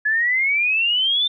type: exponential sweep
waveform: sine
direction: up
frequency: 1695 to 3600 Hz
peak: -16 dBFS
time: 0.05-1.28 s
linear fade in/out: 10 ms
effects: none